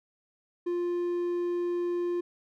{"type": "tone", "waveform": "triangle", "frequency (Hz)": 350.1, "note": "F4", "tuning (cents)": 4, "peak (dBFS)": -25, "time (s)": [0.66, 2.21], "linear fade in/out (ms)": 10, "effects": []}